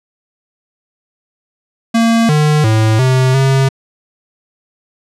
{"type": "tone with pitch steps", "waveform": "square", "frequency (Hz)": [229, 151.2, 109.9, 129.7, 134.6], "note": ["A#3", "D#3", "A2", "C3", "C3"], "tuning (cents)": [-31, -49, -2, -15, 49], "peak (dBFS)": -9, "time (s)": [1.94, 3.69], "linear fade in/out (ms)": 10, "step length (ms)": 350, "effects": ["low-pass 9000 Hz 12 dB/octave"]}